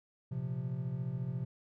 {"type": "chord", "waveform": "triangle", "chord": "Bb suspended second", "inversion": "none", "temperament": "equal", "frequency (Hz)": [116.54, 130.81, 174.61], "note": ["Bb2", "C3", "F3"], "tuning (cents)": [0, 0, 0], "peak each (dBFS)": [-40, -34, -39], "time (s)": [0.31, 1.45], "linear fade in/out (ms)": 10, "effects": []}